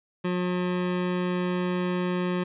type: tone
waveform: 25% pulse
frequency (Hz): 179.9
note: F#3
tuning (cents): -48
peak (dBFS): -21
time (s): 0.24-2.44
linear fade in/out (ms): 10
effects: resampled to 8000 Hz + 10-bit